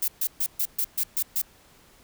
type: noise bursts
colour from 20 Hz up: violet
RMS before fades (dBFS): -25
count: 8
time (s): 0.02-1.418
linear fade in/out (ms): 5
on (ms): 61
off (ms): 130
effects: pink hiss -56 dBFS RMS until 2.03 s